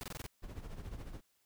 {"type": "noise bursts", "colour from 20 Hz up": "pink", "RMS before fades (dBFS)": -43, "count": 6, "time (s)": [0.01, 0.264], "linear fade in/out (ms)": 0, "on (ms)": 24, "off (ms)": 22}
{"type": "noise with tremolo", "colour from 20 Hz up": "brown", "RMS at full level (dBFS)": -42, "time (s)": [0.42, 1.21], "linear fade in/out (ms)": 20, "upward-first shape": "sine", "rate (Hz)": 14, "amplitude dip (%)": 65}
{"effects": ["white hiss -75 dBFS RMS until 1.45 s"]}